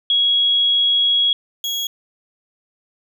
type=tone pair in turn; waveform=sine / 35% pulse; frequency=3322 / 3322 Hz; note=G#7 / G#7; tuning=0 / 0 cents; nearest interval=unison; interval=0 cents; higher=neither; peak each=-13 / -19 dBFS; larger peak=first; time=0.1-1.33 / 1.64-1.87 s; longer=first; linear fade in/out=2 ms; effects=none